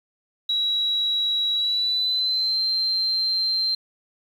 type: tone with pitch glide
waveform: sine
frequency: 3884 to 4139 Hz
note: B7 to C8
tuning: -30 to -20 cents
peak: -20 dBFS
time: 0.49-3.75 s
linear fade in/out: 5 ms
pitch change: +110 cents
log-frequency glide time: 1.53-2.61 s
effects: 8-bit